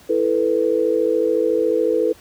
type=chord; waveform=sine; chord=E suspended fourth; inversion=none; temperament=equal; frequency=329.6 / 440 / 493.9 Hz; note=E4 / A4 / B4; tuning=0 / 0 / 0 cents; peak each=-22 / -19 / -19 dBFS; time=0.09-2.13 s; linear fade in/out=10 ms; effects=pink hiss -48 dBFS RMS until 2.2 s + high-pass 60 Hz 12 dB/octave